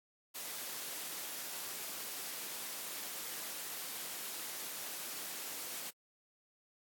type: noise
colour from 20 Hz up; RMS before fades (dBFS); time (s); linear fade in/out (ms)
white; -43; 0.34-5.91; 20
effects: high-pass 200 Hz 12 dB/octave + AAC 64 kbps